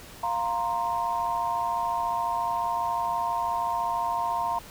sine chord, F suspended fourth, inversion none, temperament equal, 698.5 / 932.3 / 1046.5 Hz, F5 / Bb5 / C6, 0 / 0 / 0 cents, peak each -31 / -27 / -31 dBFS, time 0.23-4.59 s, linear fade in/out 5 ms, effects pink hiss -46 dBFS RMS until 4.7 s

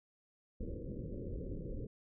pink low-pass noise, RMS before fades -42 dBFS, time 0.6-1.87 s, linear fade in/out 5 ms, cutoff 540 Hz, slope 96 dB/octave, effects none

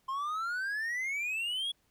triangle exponential sweep, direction up, 1046.5 to 3393 Hz, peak -30 dBFS, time 0.08-1.72 s, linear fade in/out 10 ms, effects pink hiss -72 dBFS RMS until 1.9 s

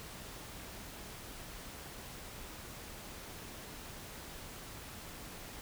silence, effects pink hiss -48 dBFS RMS until 5.61 s

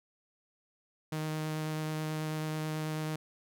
sawtooth tone with vibrato, 155.5 Hz, D#3, 1 cent flat, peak -29 dBFS, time 1.12-3.16 s, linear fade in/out 5 ms, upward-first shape sine, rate 9.2 Hz, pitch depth 8 cents each way, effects none

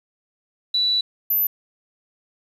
sine tone pair in turn, 3951 / 12102 Hz, B7 / F#9, 0 / +38 cents, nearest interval octave + perfect fifth, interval 1938 cents, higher second, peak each -17 dBFS, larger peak neither, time 0.74-1.01 / 1.3-1.47 s, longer first, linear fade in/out 5 ms, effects 8-bit

